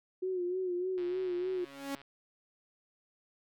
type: tone with vibrato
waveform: sine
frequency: 363.8 Hz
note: F#4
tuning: 29 cents flat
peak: -31 dBFS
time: 0.22-1.65 s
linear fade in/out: 10 ms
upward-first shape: sine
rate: 3.3 Hz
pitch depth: 57 cents each way
type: click train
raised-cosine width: 0.3 ms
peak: -37 dBFS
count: 145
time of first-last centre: 0.98-2.016 s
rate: 139 Hz
type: tone with exponential growth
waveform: sawtooth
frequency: 277.2 Hz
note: C#4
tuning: in tune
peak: -29 dBFS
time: 1.44-1.95 s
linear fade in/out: 0 ms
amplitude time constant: 110 ms
effects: none